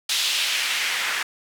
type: noise with band-pass filter sweep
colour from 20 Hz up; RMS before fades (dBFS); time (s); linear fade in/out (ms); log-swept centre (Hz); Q
white; -24; 0.09-1.23; 5; 3700 to 1800; 1.6
effects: none